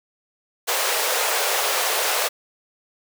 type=high-pass noise; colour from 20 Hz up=pink; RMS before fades=-22 dBFS; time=0.67-2.29 s; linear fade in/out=20 ms; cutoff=430 Hz; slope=48 dB/octave; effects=none